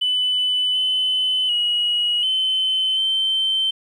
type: tone with pitch steps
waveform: sine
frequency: 2998 / 3028 / 2905 / 3061 / 3102 Hz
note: F#7 / F#7 / F#7 / G7 / G7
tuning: +22 / +39 / -32 / -42 / -19 cents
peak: -16 dBFS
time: 0.01-3.71 s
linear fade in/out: 10 ms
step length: 740 ms
effects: tanh soft clip ceiling -13 dBFS + 9-bit